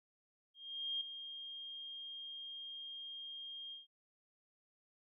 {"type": "tone with ADSR envelope", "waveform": "sine", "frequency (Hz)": 3221, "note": "G7", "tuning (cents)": 46, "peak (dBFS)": -35, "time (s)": [0.54, 3.87], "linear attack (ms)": 470, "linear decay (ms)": 4, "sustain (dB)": -10, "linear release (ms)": 150, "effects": []}